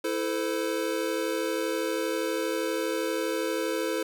square chord, A minor, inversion second, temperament equal with one note detuned, 329.6 / 440 / 512.5 Hz, E4 / A4 / C5, 0 / 0 / -36 cents, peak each -32 dBFS, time 0.04-4.03 s, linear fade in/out 5 ms, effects none

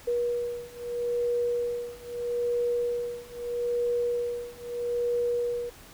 sine beating tone pair, 480 / 480.78 Hz, B4 / B4, -49 / -47 cents, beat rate 0.78 Hz, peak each -30 / -29 dBFS, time 0.07-5.7 s, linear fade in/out 10 ms, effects pink hiss -50 dBFS RMS until 5.93 s

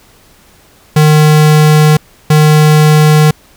square tone pair in turn, 152.8 / 152.8 Hz, D#3 / D#3, -31 / -31 cents, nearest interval unison, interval 0 cents, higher neither, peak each -4 dBFS, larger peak neither, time 0.96-1.97 / 2.3-3.31 s, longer neither, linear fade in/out 5 ms, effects pink hiss -44 dBFS RMS until 3.56 s

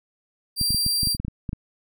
sawtooth tone, 4720 Hz, D8, 8 cents sharp, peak -18 dBFS, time 0.56-1.17 s, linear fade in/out 50 ms
clicks, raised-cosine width 5 ms, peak -16 dBFS, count 12, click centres 0.613 / 0.706 / 0.746 / 0.864 / 1.032 / 1.072 / 1.149 / 1.2 / 1.249 / 1.282 / 1.492 / 1.531 s
effects none

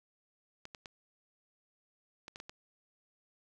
clicks, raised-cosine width 0.2 ms, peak -28 dBFS, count 7, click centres 0.654 / 0.748 / 0.858 / 2.281 / 2.359 / 2.401 / 2.495 s, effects none

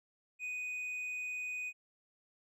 sine tone with tanh clipping, 2489 Hz, D#7, in tune, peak -38 dBFS, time 0.39-1.73 s, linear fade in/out 50 ms, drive 4 dB, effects none

